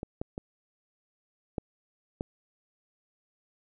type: clicks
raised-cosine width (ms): 2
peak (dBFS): -22 / -19 / -22 / -17 / -18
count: 5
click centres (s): 0.031 / 0.215 / 0.379 / 1.582 / 2.209
effects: none